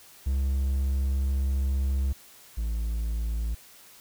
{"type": "tone pair in turn", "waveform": "triangle", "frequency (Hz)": [67.4, 56.27], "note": ["C#2", "A1"], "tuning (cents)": [-48, 40], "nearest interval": "minor third", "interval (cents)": 312, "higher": "first", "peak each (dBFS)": [-21, -24], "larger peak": "first", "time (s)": [[0.26, 2.13], [2.57, 3.55]], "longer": "first", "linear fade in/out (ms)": 10, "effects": ["white hiss -52 dBFS RMS until 4 s"]}